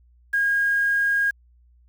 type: tone with quantisation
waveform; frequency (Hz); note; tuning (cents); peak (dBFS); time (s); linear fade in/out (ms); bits
sine; 1629; G#6; -34; -18; 0.33-1.31; 10; 7
effects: added 60 Hz sine -53 dBFS peak until 1.88 s